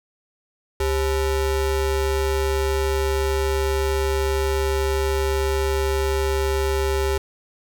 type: ring-modulated tone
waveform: square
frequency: 233.1 Hz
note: A#3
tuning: in tune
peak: -17 dBFS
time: 0.8-7.18 s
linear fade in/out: 5 ms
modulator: 164 Hz
effects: none